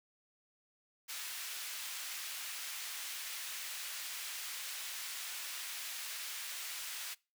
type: high-pass noise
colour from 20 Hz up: pink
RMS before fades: -43 dBFS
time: 1.08-7.15 s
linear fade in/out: 20 ms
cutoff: 2000 Hz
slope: 12 dB/octave
effects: noise-tail reverb RT60 0.3 s tail -24 dB re dry